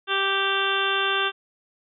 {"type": "harmonic tone with a mistuned harmonic", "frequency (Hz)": 391.6, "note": "G4", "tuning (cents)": -2, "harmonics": [1, 2, 3, 4, 5, 6, 7, 8, 9], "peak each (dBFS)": [-29, -33, -27, -26, -38, -38, -29, -31, -29], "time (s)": [0.07, 1.32], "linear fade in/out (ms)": 50, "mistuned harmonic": 6, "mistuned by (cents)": -24, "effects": []}